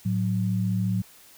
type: tone pair together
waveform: sine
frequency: 110 / 184.54 Hz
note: A2 / F#3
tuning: 0 / -4 cents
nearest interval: major sixth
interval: 896 cents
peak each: -25 dBFS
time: 0.05-1.02 s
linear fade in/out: 10 ms
effects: white hiss -52 dBFS RMS until 1.37 s